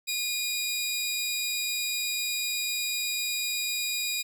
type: tone pair together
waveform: 20% pulse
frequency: 2444 / 3834 Hz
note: D#7 / A#7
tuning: -32 / +48 cents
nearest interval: minor sixth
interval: 780 cents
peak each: -25 / -26 dBFS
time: 0.07-4.23 s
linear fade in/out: 20 ms
effects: none